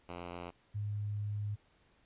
5% pulse / sine tone pair in turn, 87.5 / 103.73 Hz, F2 / G#2, +4 / -2 cents, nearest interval minor third, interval 294 cents, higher second, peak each -31 / -34 dBFS, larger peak first, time 0.08-0.51 / 0.74-1.56 s, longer second, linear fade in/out 20 ms, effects pink hiss -69 dBFS RMS until 2.05 s + resampled to 8000 Hz

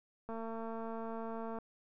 click train, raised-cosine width 1 ms, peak -30 dBFS, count 294, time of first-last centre 0.29-1.586 s, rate 226 Hz, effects none

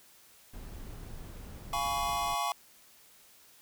brown noise, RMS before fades -44 dBFS, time 0.53-2.35 s, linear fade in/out 10 ms
square chord, C# dominant seventh, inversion first, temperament equal with one note detuned, 698.5 / 830.6 / 987.8 / 1121 Hz, E#5 / G#5 / B5 / C#6, 0 / 0 / 0 / +19 cents, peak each -37 / -36 / -39 / -34 dBFS, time 1.73-2.52 s, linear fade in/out 2 ms
effects white hiss -59 dBFS RMS until 3.61 s

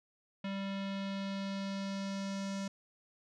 square tone with low-pass filter sweep, 196 Hz, G3, in tune, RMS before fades -38 dBFS, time 0.44-2.68 s, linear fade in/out 5 ms, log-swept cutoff 3100 to 6500 Hz, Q 1.9, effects none

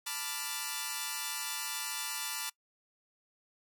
5% pulse chord, B half-diminished seventh, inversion third, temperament equal, 880 / 987.8 / 1174.7 / 1396.9 Hz, A5 / B5 / D6 / F6, 0 / 0 / 0 / 0 cents, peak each -29 dBFS, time 0.06-2.5 s, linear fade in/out 10 ms, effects noise-tail reverb RT60 0.1 s tail -23 dB re dry

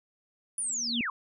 sine linear sweep, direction down, 9956 to 1000 Hz, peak -29 dBFS, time 0.58-1.1 s, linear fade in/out 2 ms
sine tone with exponential growth, 236.3 Hz, A#3, 24 cents sharp, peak -26 dBFS, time 0.59-1.01 s, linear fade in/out 2 ms, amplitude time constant 90 ms
effects none

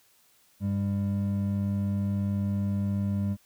triangle tone pair together, 99.33 / 199.4 Hz, G2 / G3, +23 / +30 cents, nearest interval octave, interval 1207 cents, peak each -26 dBFS, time 0.6-3.37 s, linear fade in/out 50 ms, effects white hiss -63 dBFS RMS until 3.45 s

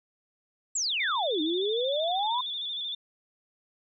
sine exponential two-way sweep, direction down then up, 7920 to 300 to 1027 Hz, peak -26 dBFS, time 0.75-2.41 s, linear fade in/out 5 ms, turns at 1.41 s
sine tone with vibrato, 3520 Hz, A7, in tune, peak -31 dBFS, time 1-2.95 s, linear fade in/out 5 ms, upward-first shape square, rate 13 Hz, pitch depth 42 cents each way
effects none

